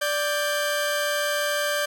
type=tone pair together; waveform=sawtooth; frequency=587.3 / 1579.3 Hz; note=D5 / G6; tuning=0 / +12 cents; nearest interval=octave + perfect fourth; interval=1712 cents; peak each=-21 / -23 dBFS; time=0.01-1.86 s; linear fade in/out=10 ms; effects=none